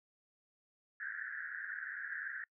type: band-pass noise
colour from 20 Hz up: white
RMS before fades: -43 dBFS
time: 1-2.44 s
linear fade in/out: 2 ms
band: 1500 to 1800 Hz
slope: 96 dB/octave
effects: noise-tail reverb RT60 0.1 s tail -25 dB re dry